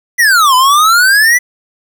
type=exponential two-way sweep; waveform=square; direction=down then up; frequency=2005 to 995 to 2005 Hz; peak=-6 dBFS; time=0.18-1.39 s; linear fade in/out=20 ms; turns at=0.55 s; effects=7-bit